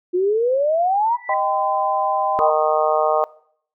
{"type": "exponential sweep", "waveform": "sine", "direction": "up", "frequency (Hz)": [349.9, 985], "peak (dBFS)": -15, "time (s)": [0.13, 1.17], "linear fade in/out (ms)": 20}
{"type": "tone with exponential growth", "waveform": "sine", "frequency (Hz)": 1970, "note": "B6", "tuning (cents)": -5, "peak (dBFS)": -22, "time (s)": [1.09, 1.34], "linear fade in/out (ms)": 5, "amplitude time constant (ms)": 53}
{"type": "chord", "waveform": "sine", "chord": "C minor", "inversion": "first", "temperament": "equal with one note detuned", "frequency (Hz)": [622.3, 784, 1020.8], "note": ["Eb5", "G5", "C6"], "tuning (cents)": [0, 0, -43], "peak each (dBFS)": [-23, -20, -21], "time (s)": [1.29, 2.5], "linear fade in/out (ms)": 2}
{"type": "harmonic tone", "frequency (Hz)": 154.5, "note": "D#3", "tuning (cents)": -12, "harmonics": [3, 4, 5, 6, 7, 8], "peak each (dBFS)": [-23, -18, -21, -28, -24, -25], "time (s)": [2.39, 3.24], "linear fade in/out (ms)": 0}
{"effects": ["noise-tail reverb RT60 0.6 s tail -21 dB re dry"]}